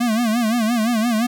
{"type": "tone with vibrato", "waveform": "square", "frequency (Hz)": 228.8, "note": "A#3", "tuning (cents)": -32, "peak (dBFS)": -17, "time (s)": [0, 1.27], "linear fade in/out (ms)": 10, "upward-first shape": "sine", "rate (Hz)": 5.8, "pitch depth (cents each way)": 120, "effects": []}